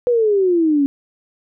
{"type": "exponential sweep", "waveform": "sine", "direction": "down", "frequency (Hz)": [497.7, 273.7], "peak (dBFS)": -12, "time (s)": [0.07, 0.86], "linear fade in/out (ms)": 0, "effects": []}